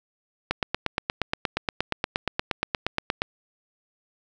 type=click train; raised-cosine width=0.3 ms; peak=-7 dBFS; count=24; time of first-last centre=0.51-3.219 s; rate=8.49 Hz; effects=none